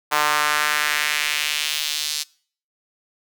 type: tone with high-pass filter sweep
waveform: sawtooth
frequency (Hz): 150.1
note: D3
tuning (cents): +38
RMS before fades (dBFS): -22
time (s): 0.11-2.24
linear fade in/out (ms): 20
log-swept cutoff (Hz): 1000 to 4500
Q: 1.7
effects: noise-tail reverb RT60 0.5 s tail -24 dB re dry